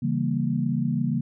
sine chord, C# diminished seventh, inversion none, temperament equal, 138.59 / 164.81 / 196 / 233.1 Hz, C#3 / E3 / G3 / Bb3, 0 / 0 / 0 / 0 cents, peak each -27 / -28 / -30 / -26 dBFS, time 0.02-1.21 s, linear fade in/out 10 ms, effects none

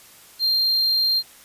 triangle tone, 4186 Hz, C8, in tune, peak -16 dBFS, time 0.39-1.23 s, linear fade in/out 50 ms, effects white hiss -48 dBFS RMS until 1.44 s + resampled to 32000 Hz

